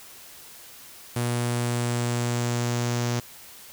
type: tone with low-pass filter sweep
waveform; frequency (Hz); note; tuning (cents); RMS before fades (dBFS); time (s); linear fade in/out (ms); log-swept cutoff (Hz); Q
sawtooth; 120; B2; -49; -26; 1.16-3.2; 5; 9900 to 6400; 3
effects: white hiss -46 dBFS RMS until 3.72 s